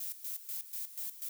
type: noise with tremolo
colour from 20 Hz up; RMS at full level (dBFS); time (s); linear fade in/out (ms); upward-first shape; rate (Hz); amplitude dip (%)
violet; -39; 0-1.29; 5; square; 4.1; 75
effects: none